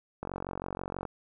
click train, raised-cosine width 1 ms, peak -21 dBFS, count 39, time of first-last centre 0.23-1.053 s, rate 46.2 Hz, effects none

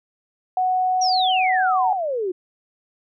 sine tone with pitch glide, 740 to 745.6 Hz, F#5 to F#5, 0 to +13 cents, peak -17 dBFS, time 0.57-1.93 s, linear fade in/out 2 ms, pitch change +13 cents, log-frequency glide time 0.9-1.34 s
sine exponential sweep, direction down, 5890 to 349.2 Hz, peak -21 dBFS, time 1.01-2.32 s, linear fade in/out 10 ms
effects none

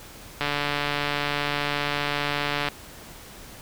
click train, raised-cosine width 0.3 ms, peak -9 dBFS, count 331, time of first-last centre 0.41-2.686 s, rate 145 Hz, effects pink hiss -44 dBFS RMS until 3.61 s

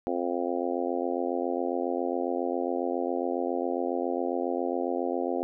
harmonic tone, 87.31 Hz, F2, in tune, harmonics 3 / 4 / 5 / 6 / 7 / 8 / 9, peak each -33 / -32 / -35 / -33 / -39 / -35 / -38 dBFS, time 0.07-5.43 s, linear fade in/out 0 ms, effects none

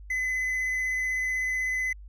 triangle tone with vibrato, 2023 Hz, B6, 41 cents sharp, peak -24 dBFS, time 0.1-1.93 s, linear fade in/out 5 ms, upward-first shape sine, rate 16 Hz, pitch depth 9 cents each way, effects added 50 Hz sine -42 dBFS peak until 2.08 s

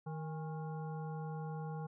harmonic tone with a mistuned harmonic, 156 Hz, D#3, 5 cents sharp, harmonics 1 / 3 / 5 / 7 / 9, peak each -40 / -49 / -48 / -56 / -59 dBFS, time 0.06-1.87 s, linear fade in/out 10 ms, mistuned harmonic 5, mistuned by +76 cents, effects none

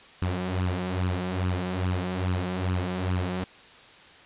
sawtooth tone with flanger, 91.4 Hz, F#2, 21 cents flat, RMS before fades -28 dBFS, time 0.22-3.44 s, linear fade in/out 0 ms, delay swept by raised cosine 0.69 to 5.89 ms, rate 2.4 Hz, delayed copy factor +0.65, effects white hiss -50 dBFS RMS until 4.25 s + resampled to 8000 Hz

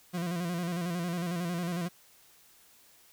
40% pulse tone with vibrato, 173.8 Hz, F3, 8 cents flat, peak -30 dBFS, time 0.13-1.89 s, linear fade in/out 20 ms, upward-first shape square, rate 11 Hz, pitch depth 54 cents each way, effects white hiss -60 dBFS RMS until 3.12 s

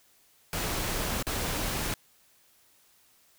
pink noise with dropouts, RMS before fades -31 dBFS, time 0.53-1.94 s, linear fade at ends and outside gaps 1 ms, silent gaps 1.226-1.268 s, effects white hiss -63 dBFS RMS until 3.38 s

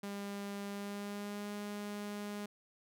sawtooth tone with pitch glide, 201.1 to 206 Hz, G3 to G#3, +44 to -14 cents, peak -36 dBFS, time 0.03-2.46 s, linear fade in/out 5 ms, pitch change +42 cents, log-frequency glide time 0.69-1.51 s, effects none

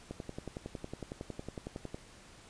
click train, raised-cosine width 2 ms, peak -26 dBFS, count 21, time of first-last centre 0.11-1.945 s, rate 10.9 Hz, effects pink hiss -56 dBFS RMS until 2.49 s + resampled to 22050 Hz

